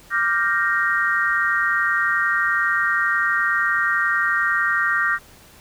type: chord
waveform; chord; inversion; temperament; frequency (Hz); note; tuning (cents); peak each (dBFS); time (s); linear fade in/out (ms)
sine; G minor seventh; second; equal; 1174.7 / 1396.9 / 1568 / 1864.7; D6 / F6 / G6 / Bb6; 0 / 0 / 0 / 0; -25 / -23 / -23 / -21; 0.1-5.19; 50
effects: pink hiss -48 dBFS RMS until 5.6 s